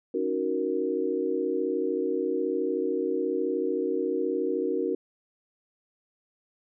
sine chord, D# minor seventh, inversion third, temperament equal, 277.2 / 311.1 / 370 / 466.2 Hz, C#4 / D#4 / F#4 / A#4, 0 / 0 / 0 / 0 cents, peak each -33 / -32 / -29 / -29 dBFS, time 0.14-4.95 s, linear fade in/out 5 ms, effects none

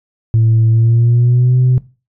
sine tone with pitch glide, 112.4 to 126.9 Hz, A2 to B2, +37 to +47 cents, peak -6 dBFS, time 0.34-1.78 s, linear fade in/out 0 ms, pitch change +210 cents, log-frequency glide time 0.7-1.58 s, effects noise-tail reverb RT60 0.3 s tail -19 dB re dry + tanh soft clip ceiling -5 dBFS

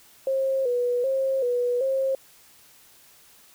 sine tone with vibrato, 511 Hz, C5, 41 cents flat, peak -21 dBFS, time 0.27-2.15 s, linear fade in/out 2 ms, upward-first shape square, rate 1.3 Hz, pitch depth 78 cents each way, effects white hiss -54 dBFS RMS until 3.54 s

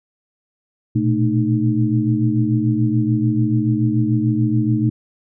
sine tone cluster, 116.4 / 123.3 / 221.5 / 307.3 Hz, A#2 / B2 / A3 / D#4, -2 / -2 / +12 / -21 cents, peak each -20 dBFS, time 0.95-4.9 s, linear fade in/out 10 ms, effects none

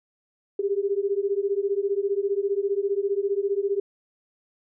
sine beating tone pair, 392 / 407 Hz, G4 / G#4, 0 / -35 cents, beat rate 15 Hz, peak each -25 dBFS, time 0.59-3.8 s, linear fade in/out 5 ms, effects none

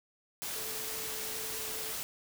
sine tone in noise, 439.3 Hz, A4, 3 cents flat, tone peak -47 dBFS, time 0.56-1.92 s, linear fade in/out 0 ms, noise white, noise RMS -38 dBFS, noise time 0.42-2.03 s, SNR -12 dB, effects none

